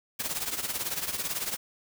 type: noise with tremolo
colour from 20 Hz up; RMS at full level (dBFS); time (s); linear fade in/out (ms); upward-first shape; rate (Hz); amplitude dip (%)
white; -29; 0.19-1.57; 10; triangle; 18; 80
effects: none